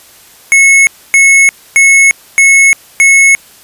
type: tone bursts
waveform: square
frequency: 2190 Hz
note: C#7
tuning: 22 cents flat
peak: -3 dBFS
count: 5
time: 0.52-3.35 s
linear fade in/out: 0 ms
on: 350 ms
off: 270 ms
effects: white hiss -39 dBFS RMS until 3.63 s + resampled to 32000 Hz